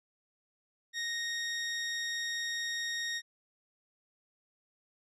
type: tone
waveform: 20% pulse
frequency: 1864.7 Hz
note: A#6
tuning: in tune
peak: -28 dBFS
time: 0.93-3.22 s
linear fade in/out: 50 ms
effects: resampled to 24000 Hz